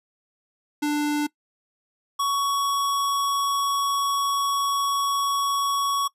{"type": "tone pair in turn", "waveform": "square", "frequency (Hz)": [295.6, 1118.6], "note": ["D4", "C#6"], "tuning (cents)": [11, 15], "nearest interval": "octave + major seventh", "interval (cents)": 2304, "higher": "second", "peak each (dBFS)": -22, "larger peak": "neither", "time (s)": [[0.82, 1.27], [2.19, 6.08]], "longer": "second", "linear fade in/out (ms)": 10, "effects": ["noise-tail reverb RT60 0.1 s tail -21 dB re dry", "resampled to 32000 Hz"]}